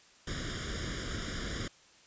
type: noise with comb filter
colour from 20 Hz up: pink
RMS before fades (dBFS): -37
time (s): 0.27-1.68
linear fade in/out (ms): 5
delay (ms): 0.58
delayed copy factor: +0.9
effects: white hiss -60 dBFS RMS until 2.06 s + resampled to 16000 Hz